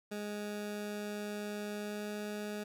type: tone with pitch glide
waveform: 20% pulse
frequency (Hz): 207.7 to 208.9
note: G#3 to G#3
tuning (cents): 0 to +10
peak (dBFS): -33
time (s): 0.11-2.64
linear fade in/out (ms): 10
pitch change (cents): +10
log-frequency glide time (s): 1.72-2.1
effects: none